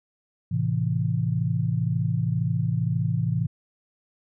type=chord; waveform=sine; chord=A minor; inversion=none; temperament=just; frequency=110 / 132 / 165 Hz; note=A2 / C3 / E3; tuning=0 / +16 / +2 cents; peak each=-26 dBFS; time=0.51-3.47 s; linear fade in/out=10 ms; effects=none